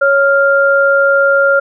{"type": "tone pair together", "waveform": "sine", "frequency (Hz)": [554.4, 1396.9], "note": ["C#5", "F6"], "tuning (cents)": [0, 0], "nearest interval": "octave + major third", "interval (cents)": 1600, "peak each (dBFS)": -10, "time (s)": [0.01, 1.6], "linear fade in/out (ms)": 10, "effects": []}